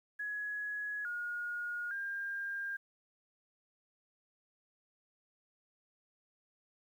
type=tone with pitch steps; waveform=sine; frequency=1680 / 1435 / 1603 Hz; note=G#6 / F6 / G6; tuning=+19 / +47 / +38 cents; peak=-36 dBFS; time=0.19-2.77 s; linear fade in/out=10 ms; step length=860 ms; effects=11-bit